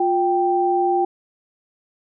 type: tone pair together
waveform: sine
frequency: 354.1 / 784 Hz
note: F4 / G5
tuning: +24 / 0 cents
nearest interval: octave + major second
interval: 1376 cents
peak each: -19 / -18 dBFS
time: 0-1.05 s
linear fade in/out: 5 ms
effects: none